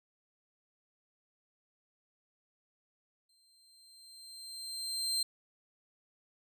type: tone with exponential growth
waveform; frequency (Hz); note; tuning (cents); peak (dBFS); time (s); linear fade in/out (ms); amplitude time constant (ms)
30% pulse; 4146; C8; -17; -26; 3.29-5.23; 5; 420
effects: none